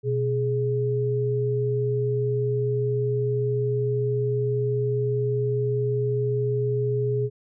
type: tone pair together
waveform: sine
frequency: 124.15 / 417.6 Hz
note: B2 / G#4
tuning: +9 / +10 cents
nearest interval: octave + major sixth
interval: 2101 cents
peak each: -24 dBFS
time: 0.03-7.3 s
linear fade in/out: 50 ms
effects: none